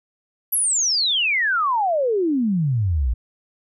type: exponential sweep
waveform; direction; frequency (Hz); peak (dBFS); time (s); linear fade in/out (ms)
sine; down; 11900 to 54.9; -17; 0.52-3.14; 10
effects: none